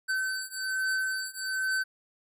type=beating tone pair; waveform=square; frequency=1532 / 1533.2 Hz; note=G6 / G6; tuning=-40 / -39 cents; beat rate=1.2 Hz; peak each=-33 / -32 dBFS; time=0.08-1.84 s; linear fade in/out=20 ms; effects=resampled to 32000 Hz